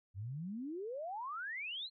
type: exponential sweep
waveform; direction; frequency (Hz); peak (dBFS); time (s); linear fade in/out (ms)
sine; up; 90 to 4261; -39; 0.14-1.9; 50
effects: MP3 96 kbps